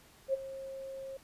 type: tone with ADSR envelope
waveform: sine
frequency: 537 Hz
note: C5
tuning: 45 cents sharp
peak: -25 dBFS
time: 0.28-1.17 s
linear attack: 56 ms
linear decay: 20 ms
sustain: -15 dB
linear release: 3 ms
effects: pink hiss -60 dBFS RMS until 1.23 s + resampled to 32000 Hz